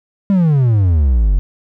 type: exponential sweep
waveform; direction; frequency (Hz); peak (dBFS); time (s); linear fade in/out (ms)
triangle; down; 203.5 to 43.5; -7; 0.3-1.39; 0
effects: none